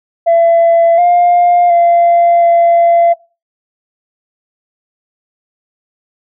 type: tone with pitch steps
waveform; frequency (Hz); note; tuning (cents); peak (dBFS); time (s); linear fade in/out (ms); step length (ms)
sine; 673 / 704 / 688 / 683; E5 / F5 / F5 / F5; +36 / +14 / -26 / -39; -4; 0.26-3.14; 20; 720
effects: noise-tail reverb RT60 0.3 s tail -20 dB re dry + tanh soft clip ceiling -3 dBFS